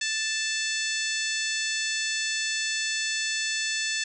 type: harmonic tone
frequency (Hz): 880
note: A5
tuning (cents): 0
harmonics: 2 / 3 / 4 / 5 / 6 / 7 / 8 / 9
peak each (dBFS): -31 / -33 / -34 / -35 / -36 / -36 / -37 / -38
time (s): 0.01-4.04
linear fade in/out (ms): 5
effects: none